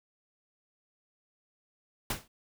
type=noise with exponential decay; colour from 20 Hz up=pink; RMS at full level=-28 dBFS; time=2.1-2.28 s; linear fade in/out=5 ms; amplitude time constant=37 ms; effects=none

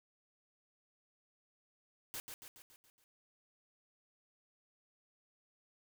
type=noise with echo; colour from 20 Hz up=white; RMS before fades=-43 dBFS; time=2.14-2.2 s; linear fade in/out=0 ms; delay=140 ms; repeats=6; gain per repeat=-5 dB; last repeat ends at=3.04 s; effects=none

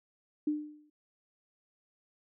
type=tone with exponential decay; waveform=sine; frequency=300.1 Hz; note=D4; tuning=38 cents sharp; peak=-25 dBFS; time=0.47-0.9 s; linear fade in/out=5 ms; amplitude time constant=92 ms; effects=none

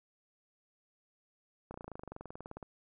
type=slowing click train; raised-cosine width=1 ms; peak=-30 dBFS; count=22; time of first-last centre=1.71-2.628 s; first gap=32 ms; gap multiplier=1.03; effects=none

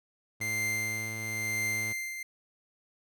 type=tone; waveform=sawtooth; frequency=110.6 Hz; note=A2; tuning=9 cents sharp; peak=-35 dBFS; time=0.4-1.93 s; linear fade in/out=10 ms
type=tone with tremolo; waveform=45% pulse; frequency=2092 Hz; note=C7; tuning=1 cent flat; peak=-28 dBFS; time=0.41-2.23 s; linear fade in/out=5 ms; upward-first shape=triangle; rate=1 Hz; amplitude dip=65%
effects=none

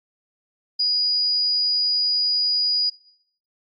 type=tone; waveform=sine; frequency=4905 Hz; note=D#8; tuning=26 cents flat; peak=-18 dBFS; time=0.79-2.9 s; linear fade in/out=10 ms; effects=noise-tail reverb RT60 0.6 s tail -18 dB re dry + AAC 64 kbps

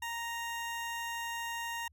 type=tone; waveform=20% pulse; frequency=932.3 Hz; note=A#5; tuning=in tune; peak=-31 dBFS; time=0.02-1.88 s; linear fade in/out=5 ms; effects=added 75 Hz sine -62 dBFS peak until 1.92 s

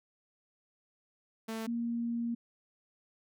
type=tone pair in turn; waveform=sawtooth / sine; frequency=223.2 / 234.5 Hz; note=A3 / A#3; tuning=+25 / +11 cents; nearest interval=minor second; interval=86 cents; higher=second; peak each=-32 / -31 dBFS; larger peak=second; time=1.48-1.67 / 1.67-2.35 s; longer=second; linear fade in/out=10 ms; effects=none

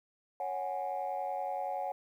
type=chord; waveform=sine; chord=C# suspended fourth; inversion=none; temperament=equal; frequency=554.4 / 740 / 830.6 Hz; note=C#5 / F#5 / G#5; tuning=0 / 0 / 0 cents; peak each=-38 / -35 / -37 dBFS; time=0.4-1.92 s; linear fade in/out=2 ms; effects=tanh soft clip ceiling -27 dBFS + 11-bit

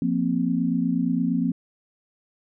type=chord; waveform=sine; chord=F suspended fourth; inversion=none; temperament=equal; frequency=174.61 / 233.1 / 261.6 Hz; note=F3 / Bb3 / C4; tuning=0 / 0 / 0 cents; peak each=-25 / -25 / -24 dBFS; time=0.02-1.52 s; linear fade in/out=2 ms; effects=none

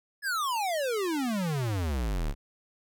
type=exponential sweep; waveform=square; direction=down; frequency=1734 to 32.43 Hz; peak=-28 dBFS; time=0.22-2.35 s; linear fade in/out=50 ms; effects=none

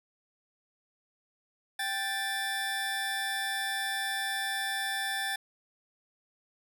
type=tone pair together; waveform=25% pulse; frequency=784 / 1760 Hz; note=G5 / A6; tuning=0 / 0 cents; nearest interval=octave + major second; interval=1400 cents; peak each=-32 / -28 dBFS; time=1.79-5.36 s; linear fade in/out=5 ms; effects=none

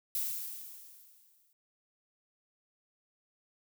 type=noise with exponential decay; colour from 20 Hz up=violet; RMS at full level=-32 dBFS; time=0.15-1.53 s; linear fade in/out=2 ms; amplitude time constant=300 ms; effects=none

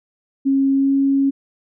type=tone with pitch glide; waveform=sine; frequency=272.1 to 274.5 Hz; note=C#4 to C#4; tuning=-32 to -17 cents; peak=-13 dBFS; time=0.45-1.31 s; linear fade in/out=20 ms; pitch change=+15 cents; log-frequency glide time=0.73-0.93 s; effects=none

